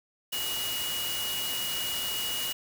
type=tone in noise; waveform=sine; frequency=2900 Hz; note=F#7; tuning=35 cents flat; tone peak=-32 dBFS; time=0.32-2.53 s; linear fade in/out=10 ms; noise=white; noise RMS=-34 dBFS; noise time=0.32-2.53 s; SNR=-1 dB; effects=none